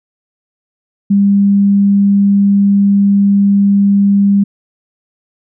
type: tone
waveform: sine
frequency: 200 Hz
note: G3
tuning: 35 cents sharp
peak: -6 dBFS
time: 1.1-4.44 s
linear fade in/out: 10 ms
effects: none